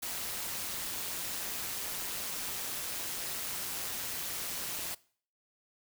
white noise with amplitude modulation, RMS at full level -35 dBFS, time 0.02-4.95 s, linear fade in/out 10 ms, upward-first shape sine, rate 180 Hz, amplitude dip 55%, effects noise-tail reverb RT60 0.5 s tail -22 dB re dry

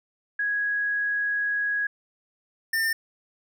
sine / square tone pair in turn, 1661.2 / 1803.5 Hz, G#6 / A6, 0 / +42 cents, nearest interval minor second, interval 142 cents, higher second, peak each -23 dBFS, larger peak neither, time 0.39-1.87 / 2.73-2.93 s, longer first, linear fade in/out 5 ms, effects none

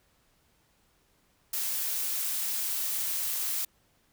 blue noise, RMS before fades -31 dBFS, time 1.53-3.65 s, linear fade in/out 5 ms, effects pink hiss -68 dBFS RMS until 4.12 s

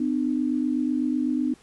sine tone pair together, 253.7 / 301.7 Hz, B3 / D4, +47 / +47 cents, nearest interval minor third, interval 300 cents, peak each -24 / -25 dBFS, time 0-1.54 s, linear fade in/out 5 ms, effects pink hiss -56 dBFS RMS until 1.62 s + resampled to 24000 Hz

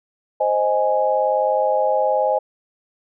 sine chord, Ab major, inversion first, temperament equal, 523.3 / 622.3 / 830.6 Hz, C5 / Eb5 / Ab5, 0 / 0 / 0 cents, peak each -20 dBFS, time 0.4-2.39 s, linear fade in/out 10 ms, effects none

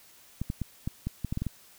clicks, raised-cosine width 5 ms, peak -18 dBFS, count 10, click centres 0.416 / 0.501 / 0.617 / 0.875 / 1.07 / 1.247 / 1.325 / 1.374 / 1.42 / 1.467 s, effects white hiss -56 dBFS RMS until 1.78 s

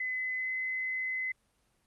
sine tone with pitch glide, 2024 to 2037 Hz, B6 to C7, +42 to -47 cents, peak -31 dBFS, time 0-1.32 s, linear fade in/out 5 ms, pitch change +11 cents, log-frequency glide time 0.34-0.5 s, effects pink hiss -72 dBFS RMS until 1.86 s + Opus 24 kbps

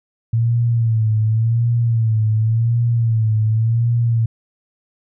sine tone with vibrato, 113.4 Hz, A#2, 47 cents flat, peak -13 dBFS, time 0.33-4.26 s, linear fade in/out 5 ms, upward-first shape sine, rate 0.9 Hz, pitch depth 74 cents each way, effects none

